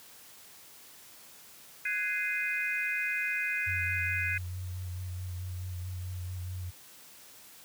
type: chord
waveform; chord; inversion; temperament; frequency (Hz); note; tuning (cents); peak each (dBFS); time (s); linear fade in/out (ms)
sine; Ab dominant seventh; third; just; 1495.1 / 1661.2 / 2077 / 2492; Gb6 / Ab6 / C7 / Eb7; +18 / 0 / -13 / +2; -38 / -35 / -34 / -33; 1.85-4.38; 5
type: tone with vibrato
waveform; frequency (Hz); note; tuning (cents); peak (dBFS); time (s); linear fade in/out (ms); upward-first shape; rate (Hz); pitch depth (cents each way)
sine; 90.7; F#2; -34; -34; 3.66-6.71; 20; sine; 4.6; 29
effects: white hiss -53 dBFS RMS until 7.64 s + high-pass 60 Hz 12 dB/octave